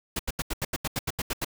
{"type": "noise bursts", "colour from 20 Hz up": "pink", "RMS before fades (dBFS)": -29, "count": 12, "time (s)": [0.16, 1.447], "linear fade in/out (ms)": 5, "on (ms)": 33, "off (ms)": 81, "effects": []}